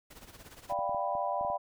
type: noise with tremolo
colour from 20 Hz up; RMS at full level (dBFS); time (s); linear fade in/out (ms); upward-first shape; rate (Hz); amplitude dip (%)
pink; -49; 0.1-0.74; 10; sine; 17; 70
type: chord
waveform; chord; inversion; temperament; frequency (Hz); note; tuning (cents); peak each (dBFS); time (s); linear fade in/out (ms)
sine; G dominant seventh; second; equal; 587.3 / 698.5 / 784 / 987.8; D5 / F5 / G5 / B5; 0 / 0 / 0 / 0; -35; 0.69-1.58; 20
type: clicks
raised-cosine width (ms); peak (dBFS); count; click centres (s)
3; -36; 8; 0.723 / 0.79 / 0.894 / 0.947 / 1.152 / 1.411 / 1.449 / 1.501
effects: none